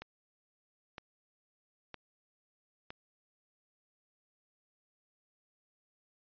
click train, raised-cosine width 0.3 ms, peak -27 dBFS, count 4, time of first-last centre 0.02-2.905 s, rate 1.04 Hz, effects resampled to 11025 Hz

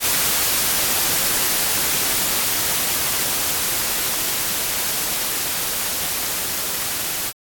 white noise with level ramp, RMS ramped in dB -18 to -24 dBFS, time 0-7.33 s, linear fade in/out 50 ms, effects AAC 64 kbps

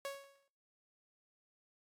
sawtooth tone with exponential decay, 554.4 Hz, C#5, in tune, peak -34 dBFS, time 0.05-0.48 s, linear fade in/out 1 ms, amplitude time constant 92 ms, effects noise-tail reverb RT60 0.6 s tail -24 dB re dry + AAC 48 kbps

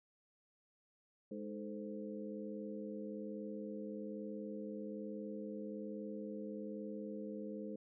harmonic tone with a mistuned harmonic, 103.83 Hz, G#2, in tune, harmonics 2 / 3 / 4 / 5, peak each -45 / -49 / -49 / -49 dBFS, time 1.31-7.76 s, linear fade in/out 5 ms, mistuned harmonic 4, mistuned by +92 cents, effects none

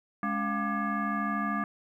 sine tone with frequency modulation, 698.5 Hz, F5, in tune, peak -27 dBFS, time 0.23-1.64 s, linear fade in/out 2 ms, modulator 490 Hz, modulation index 1.9, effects 11-bit

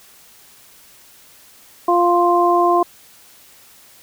harmonic tone, 349.2 Hz, F4, in tune, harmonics 1 / 2 / 3, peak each -16 / -16 / -16 dBFS, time 1.88-2.83 s, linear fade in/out 5 ms, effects white hiss -47 dBFS RMS until 4.02 s

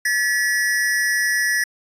square tone pair together, 1725.5 / 1933 Hz, A6 / B6, -34 / -38 cents, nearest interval major second, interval 196 cents, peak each -21 dBFS, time 0.05-1.64 s, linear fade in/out 5 ms, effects resampled to 32000 Hz

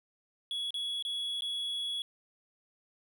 triangle tone with dropouts, 3365 Hz, G#7, 22 cents sharp, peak -31 dBFS, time 0.51-2.02 s, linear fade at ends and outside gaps 1 ms, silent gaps 0.706-0.742 / 1.025-1.05 / 1.408-1.421 s, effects none

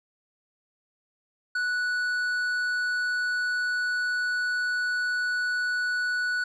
sine tone with tanh clipping, 1477 Hz, F#6, 3 cents flat, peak -26 dBFS, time 1.55-6.44 s, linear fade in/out 5 ms, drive 8 dB, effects none

